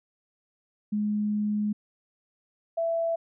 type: tone pair in turn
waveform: sine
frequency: 209.5 / 665.1 Hz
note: G#3 / E5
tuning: +15 / +15 cents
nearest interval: octave + minor sixth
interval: 2000 cents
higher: second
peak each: -24 dBFS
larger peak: neither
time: 0.92-1.73 / 2.77-3.16 s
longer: first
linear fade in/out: 10 ms
effects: none